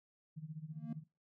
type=tone with tremolo; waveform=sine; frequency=155.56 Hz; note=D#3; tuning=in tune; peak=-40 dBFS; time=0.36-1.04 s; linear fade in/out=20 ms; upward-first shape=sine; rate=15 Hz; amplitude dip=85%
type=tone with exponential growth; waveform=triangle; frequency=230 Hz; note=A#3; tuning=23 cents flat; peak=-34 dBFS; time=0.69-0.93 s; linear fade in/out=5 ms; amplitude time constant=52 ms
effects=noise-tail reverb RT60 0.3 s tail -21 dB re dry + tanh soft clip ceiling -28 dBFS